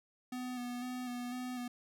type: tone with vibrato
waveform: square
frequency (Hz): 247.8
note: B3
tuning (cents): +6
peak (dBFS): -39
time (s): 0.32-1.68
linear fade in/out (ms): 5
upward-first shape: square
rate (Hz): 2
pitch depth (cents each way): 22
effects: none